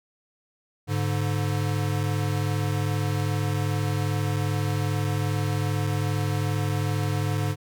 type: tone pair together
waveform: square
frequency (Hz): 102.6 / 145.1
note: G#2 / D3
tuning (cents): -21 / -21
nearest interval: tritone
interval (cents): 600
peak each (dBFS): -26 / -28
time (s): 0.87-7.56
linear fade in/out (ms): 50
effects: none